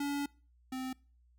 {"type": "tone pair in turn", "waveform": "square", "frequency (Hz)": [284.9, 259.3], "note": ["C#4", "C4"], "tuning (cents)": [48, -15], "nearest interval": "major second", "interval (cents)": 163, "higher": "first", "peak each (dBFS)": [-33, -37], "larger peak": "first", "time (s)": [[0, 0.26], [0.72, 0.93]], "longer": "first", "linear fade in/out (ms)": 5, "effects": ["noise-tail reverb RT60 0.4 s tail -25 dB re dry", "added 60 Hz sine -63 dBFS peak until 1.38 s"]}